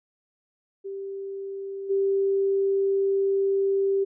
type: tone with level steps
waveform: sine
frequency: 392 Hz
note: G4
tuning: in tune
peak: -31 / -20 dBFS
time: 0.84-4.05 s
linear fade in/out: 20 ms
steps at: 1.89 s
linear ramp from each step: 20 ms
effects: none